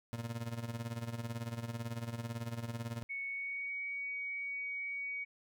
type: tone with tremolo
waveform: 30% pulse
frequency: 116.54 Hz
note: A#2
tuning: in tune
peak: -33 dBFS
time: 0.13-3.03 s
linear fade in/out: 0 ms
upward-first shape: sine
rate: 18 Hz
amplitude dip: 75%
type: tone with pitch glide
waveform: sine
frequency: 2217 to 2251 Hz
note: C#7 to C#7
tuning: 0 to +26 cents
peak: -37 dBFS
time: 3.09-5.25 s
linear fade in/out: 20 ms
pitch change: +26 cents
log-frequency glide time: 3.26-3.77 s
effects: none